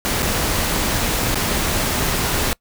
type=noise with dropouts; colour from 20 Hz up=pink; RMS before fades=-20 dBFS; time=0.05-2.53 s; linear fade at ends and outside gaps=0 ms; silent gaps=0.223-0.228 / 1.345-1.356 s; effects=noise-tail reverb RT60 0.1 s tail -24 dB re dry